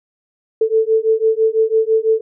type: beating tone pair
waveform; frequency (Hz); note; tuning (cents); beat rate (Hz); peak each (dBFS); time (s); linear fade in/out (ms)
sine; 440 / 446; A4 / A4; 0 / +23; 6; -15; 0.61-2.21; 5
effects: none